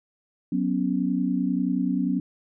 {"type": "chord", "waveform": "sine", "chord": "F# suspended fourth", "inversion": "none", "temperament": "equal", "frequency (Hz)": [185, 246.9, 277.2], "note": ["F#3", "B3", "C#4"], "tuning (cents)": [0, 0, 0], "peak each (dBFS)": -26, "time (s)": [0.52, 2.2], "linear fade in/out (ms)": 5, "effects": []}